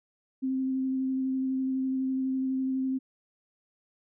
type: tone with vibrato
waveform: sine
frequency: 262.8 Hz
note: C4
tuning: 8 cents sharp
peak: -26 dBFS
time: 0.42-2.99 s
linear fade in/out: 20 ms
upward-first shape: square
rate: 12 Hz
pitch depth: 9 cents each way
effects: none